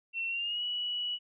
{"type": "tone with pitch glide", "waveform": "sine", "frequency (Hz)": [2709, 2937], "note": ["E7", "F#7"], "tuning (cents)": [47, -13], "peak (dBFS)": -31, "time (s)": [0.13, 1.19], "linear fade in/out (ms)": 50, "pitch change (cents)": 140, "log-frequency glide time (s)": [0.28, 0.63], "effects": []}